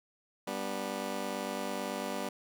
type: chord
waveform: 15% pulse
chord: G major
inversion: none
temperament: just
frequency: 196 / 245 / 294 Hz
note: G3 / B3 / D4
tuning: 0 / -14 / +2 cents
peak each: -33 / -32 / -35 dBFS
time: 0.47-2.29 s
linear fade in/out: 5 ms
effects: none